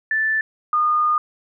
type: tone pair in turn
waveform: sine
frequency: 1759 / 1221.9 Hz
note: A6 / D#6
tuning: -1 / -32 cents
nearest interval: tritone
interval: 631 cents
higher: first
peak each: -17 / -15 dBFS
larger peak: second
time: 0.11-0.41 / 0.73-1.18 s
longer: second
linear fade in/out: 2 ms
effects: none